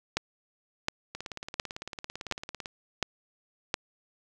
two click trains, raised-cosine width 0.2 ms, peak -20 / -9 dBFS, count 28 / 6, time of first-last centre 1.15-2.658 / 0.17-3.741 s, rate 17.9 / 1.4 Hz, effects none

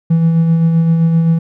triangle tone with tremolo, 164.81 Hz, E3, in tune, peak -4 dBFS, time 0.1-1.39 s, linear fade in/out 10 ms, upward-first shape sine, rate 7.7 Hz, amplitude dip 40%, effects tanh soft clip ceiling -2 dBFS

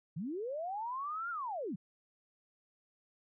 sine linear two-way sweep, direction up then down, 140 to 1431 to 146.1 Hz, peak -36 dBFS, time 0.16-1.76 s, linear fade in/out 10 ms, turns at 1.3 s, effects none

